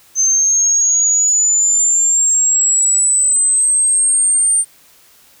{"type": "linear sweep", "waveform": "sine", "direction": "up", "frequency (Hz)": [6220, 8870], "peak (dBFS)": -10, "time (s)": [0.15, 4.65], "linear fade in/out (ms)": 50, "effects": ["white hiss -48 dBFS RMS until 5.4 s"]}